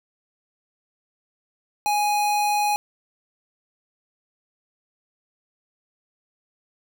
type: tone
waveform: square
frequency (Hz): 830.6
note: G#5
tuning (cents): 0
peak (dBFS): -20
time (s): 1.86-2.76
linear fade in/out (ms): 0
effects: none